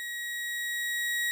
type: tone with level ramp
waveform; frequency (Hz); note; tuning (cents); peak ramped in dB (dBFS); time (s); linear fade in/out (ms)
35% pulse; 1904; A#6; +36; -33 to -25; 0-1.31; 0
effects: none

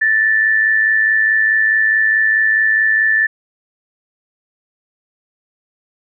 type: tone pair together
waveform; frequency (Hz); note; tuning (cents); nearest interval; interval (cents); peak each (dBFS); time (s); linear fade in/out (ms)
sine; 1760 / 1864.7; A6 / A#6; 0 / 0; minor second; 100; -11 / -21; 0.01-3.27; 10
effects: none

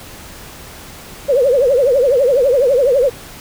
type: tone with vibrato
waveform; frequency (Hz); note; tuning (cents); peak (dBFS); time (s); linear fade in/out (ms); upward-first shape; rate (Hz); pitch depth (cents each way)
sine; 523.3; C5; 0; -9; 1.28-3.1; 20; triangle; 12; 210
effects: pink hiss -35 dBFS RMS until 3.4 s

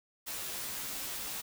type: noise with comb filter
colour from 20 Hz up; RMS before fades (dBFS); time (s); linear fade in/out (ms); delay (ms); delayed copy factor
white; -39; 0.26-1.42; 20; 12; -1
effects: none

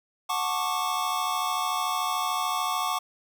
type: chord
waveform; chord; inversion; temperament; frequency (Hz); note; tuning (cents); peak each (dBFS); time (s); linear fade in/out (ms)
square; D major seventh; first; just; 734.2 / 881 / 1101.2 / 1174.7; F#5 / A5 / C#6 / D6; -14 / +2 / -12 / 0; -33 / -34 / -30 / -32; 0.29-2.99; 10
effects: none

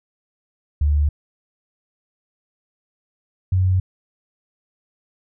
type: tone pair in turn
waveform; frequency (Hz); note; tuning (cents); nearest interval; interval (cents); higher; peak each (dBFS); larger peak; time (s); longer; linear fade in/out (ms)
sine; 73.42 / 92.96; D2 / F#2; 0 / +9; major third; 409; second; -14 / -14; neither; 0.81-1.09 / 3.52-3.8; neither; 5
effects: none

